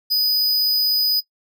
square tone, 4978 Hz, D#8, in tune, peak -16 dBFS, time 0.1-1.21 s, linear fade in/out 20 ms, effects noise-tail reverb RT60 0.1 s tail -21 dB re dry

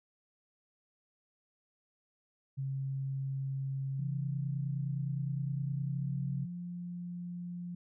sine tone, 135.3 Hz, C#3, 42 cents flat, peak -33 dBFS, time 2.57-6.46 s, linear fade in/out 20 ms
sine tone with pitch glide, 165 to 175.82 Hz, E3 to F3, +2 to +12 cents, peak -38 dBFS, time 3.99-7.75 s, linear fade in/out 5 ms, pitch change +110 cents, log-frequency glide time 5.78-6.2 s
effects none

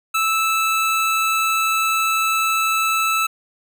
25% pulse tone, 1314 Hz, E6, 6 cents flat, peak -13 dBFS, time 0.14-3.27 s, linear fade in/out 10 ms, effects none

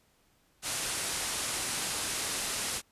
white low-pass noise, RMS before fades -34 dBFS, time 0.62-2.82 s, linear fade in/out 50 ms, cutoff 11000 Hz, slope 48 dB/octave, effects pink hiss -68 dBFS RMS until 2.91 s + resampled to 32000 Hz

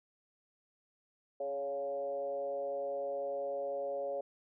sine tone with frequency modulation, 559 Hz, C#5, 14 cents sharp, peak -34 dBFS, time 1.4-4.21 s, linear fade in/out 5 ms, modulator 142 Hz, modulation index 0.77, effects none

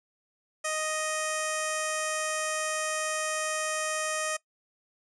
15% pulse tone with low-pass filter, 622.3 Hz, D#5, in tune, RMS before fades -31 dBFS, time 0.64-4.37 s, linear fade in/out 10 ms, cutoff 8500 Hz, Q 9.1, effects noise-tail reverb RT60 0.1 s tail -20 dB re dry

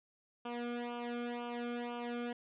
sawtooth tone with flanger, 240 Hz, B3, 49 cents flat, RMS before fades -40 dBFS, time 0.45-2.33 s, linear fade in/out 5 ms, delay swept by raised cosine 0.51 to 1.09 ms, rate 2 Hz, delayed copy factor -0.95, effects resampled to 8000 Hz

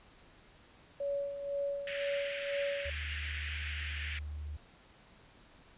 sine tone with tremolo, 564 Hz, C#5, 30 cents sharp, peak -31 dBFS, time 1-2.9 s, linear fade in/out 5 ms, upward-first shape sine, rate 2 Hz, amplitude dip 60%
pink band-pass noise, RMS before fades -42 dBFS, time 1.87-4.19 s, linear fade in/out 2 ms, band 1600 to 3200 Hz, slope 48 dB/octave
sine tone, 74.7 Hz, D2, 30 cents sharp, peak -38 dBFS, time 2.85-4.57 s, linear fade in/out 10 ms
effects pink hiss -60 dBFS RMS until 5.77 s + resampled to 8000 Hz

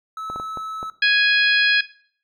triangle tone, 1300 Hz, E6, 24 cents flat, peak -26 dBFS, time 0.17-0.9 s, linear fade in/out 2 ms
clicks, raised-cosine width 1 ms, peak -19 dBFS, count 5, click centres 0.3 / 0.36 / 0.399 / 0.573 / 0.829 s
harmonic tone, 830.6 Hz, G#5, in tune, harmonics 2 / 3 / 4 / 5 / 6, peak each -16 / -20 / -22 / -24 / -26 dBFS, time 1.02-1.81 s, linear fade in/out 5 ms
effects noise-tail reverb RT60 0.5 s tail -17 dB re dry

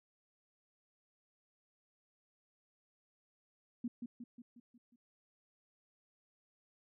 sine tone with echo, 239.8 Hz, A#3, 49 cents sharp, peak -35 dBFS, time 3.84-3.88 s, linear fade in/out 5 ms, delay 180 ms, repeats 6, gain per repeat -5 dB, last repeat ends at 4.96 s, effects none

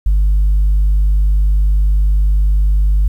sine tone, 50 Hz, G1, 35 cents sharp, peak -7 dBFS, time 0.06-3.08 s, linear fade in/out 5 ms, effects tanh soft clip ceiling -7 dBFS + 8-bit

